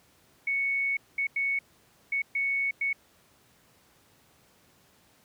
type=tone bursts at uneven times; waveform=sine; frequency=2217 Hz; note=C#7; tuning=in tune; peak=-25 dBFS; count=6; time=0.47-0.97 / 1.18-1.27 / 1.36-1.59 / 2.12-2.22 / 2.35-2.71 / 2.81-2.93 s; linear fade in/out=5 ms; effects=pink hiss -62 dBFS RMS until 5.24 s + high-pass 80 Hz 12 dB/octave